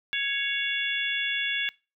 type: harmonic tone with a mistuned harmonic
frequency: 554.4 Hz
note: C#5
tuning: in tune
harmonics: 3 / 4 / 5 / 6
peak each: -31 / -31 / -31 / -31 dBFS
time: 0.13-1.69 s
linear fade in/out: 0 ms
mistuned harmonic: 6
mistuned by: +49 cents
effects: noise-tail reverb RT60 0.3 s tail -23 dB re dry